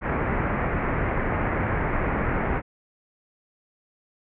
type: low-pass noise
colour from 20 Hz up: pink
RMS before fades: -25 dBFS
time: 0.01-2.62 s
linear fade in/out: 50 ms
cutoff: 2200 Hz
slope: 48 dB/octave
effects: none